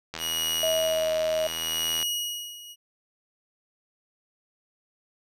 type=click train; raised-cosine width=0.2 ms; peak=-16 dBFS; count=155; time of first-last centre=0.14-2.027 s; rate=81.6 Hz
type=tone with tremolo; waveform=sawtooth; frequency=2900 Hz; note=F#7; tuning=35 cents flat; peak=-22 dBFS; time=0.18-2.76 s; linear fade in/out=50 ms; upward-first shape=sine; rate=0.71 Hz; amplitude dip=85%
type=tone with pitch glide; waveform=sine; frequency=640 to 629 Hz; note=D#5 to D#5; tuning=+49 to +19 cents; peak=-23 dBFS; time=0.63-1.47 s; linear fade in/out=2 ms; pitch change=-30 cents; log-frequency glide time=0.83-1.13 s
effects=none